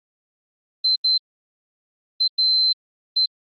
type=tone bursts at uneven times; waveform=sine; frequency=4090 Hz; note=C8; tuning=40 cents flat; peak=-15 dBFS; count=5; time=0.84-0.96 / 1.04-1.18 / 2.2-2.28 / 2.38-2.73 / 3.16-3.26 s; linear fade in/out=10 ms; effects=Opus 32 kbps